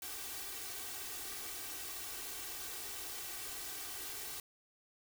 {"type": "noise with comb filter", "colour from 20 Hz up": "white", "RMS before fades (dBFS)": -44, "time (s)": [0.02, 4.4], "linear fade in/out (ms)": 2, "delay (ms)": 2.6, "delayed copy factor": 0.9, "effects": []}